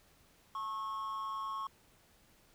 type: tone with amplitude modulation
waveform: triangle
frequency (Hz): 1091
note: C#6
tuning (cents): -28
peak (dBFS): -32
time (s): 0.55-1.67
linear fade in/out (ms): 2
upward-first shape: sine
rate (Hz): 209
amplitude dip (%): 60
effects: pink hiss -66 dBFS RMS until 2.54 s